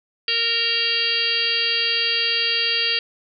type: harmonic tone with a mistuned harmonic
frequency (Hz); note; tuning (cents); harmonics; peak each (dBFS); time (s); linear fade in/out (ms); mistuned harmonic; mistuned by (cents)
462.9; A#4; -12; 1 / 3 / 4 / 5 / 6 / 7 / 8 / 9 / 10; -34 / -35 / -29 / -32 / -23 / -25 / -33 / -33 / -23; 0.28-2.99; 2; 8; +66
effects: none